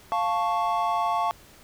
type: chord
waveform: triangle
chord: F augmented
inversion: none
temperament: equal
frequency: 698.5 / 880 / 1108.7 Hz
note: F5 / A5 / C#6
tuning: 0 / 0 / 0 cents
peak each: -25 dBFS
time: 0.12-1.31 s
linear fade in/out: 0 ms
effects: pink hiss -52 dBFS RMS until 1.63 s